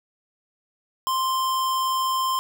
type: tone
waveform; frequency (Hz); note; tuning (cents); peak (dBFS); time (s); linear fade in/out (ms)
square; 1046.5; C6; 0; -22; 1.07-2.39; 0
effects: none